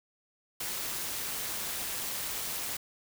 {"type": "noise with amplitude modulation", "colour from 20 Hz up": "white", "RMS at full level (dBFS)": -33, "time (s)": [0.6, 2.77], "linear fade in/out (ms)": 5, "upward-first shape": "sine", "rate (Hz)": 211, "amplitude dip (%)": 55, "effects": []}